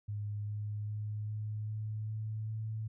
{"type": "tone with pitch steps", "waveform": "sine", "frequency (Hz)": [103.83, 104.79, 105.77, 106.75, 107.74, 108.74, 109.75], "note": ["G#2", "G#2", "G#2", "G#2", "A2", "A2", "A2"], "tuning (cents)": [0, 16, 32, 48, -36, -20, -4], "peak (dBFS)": -35, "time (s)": [0.08, 2.88], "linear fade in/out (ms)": 10, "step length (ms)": 400, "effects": []}